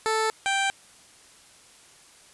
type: tone pair in turn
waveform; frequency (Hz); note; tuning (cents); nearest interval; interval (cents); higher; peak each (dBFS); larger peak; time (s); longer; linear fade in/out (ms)
15% pulse; 440 / 784; A4 / G5; 0 / 0; minor seventh; 1000; second; -16; neither; 0.06-0.3 / 0.46-0.7; neither; 0
effects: white hiss -53 dBFS RMS until 2.33 s + resampled to 24000 Hz